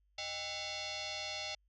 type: tone with frequency modulation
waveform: sine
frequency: 794 Hz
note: G5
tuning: 22 cents sharp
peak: -38 dBFS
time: 0.18-1.55 s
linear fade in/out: 5 ms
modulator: 706 Hz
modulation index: 6.8
effects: added 50 Hz sine -70 dBFS peak until 1.68 s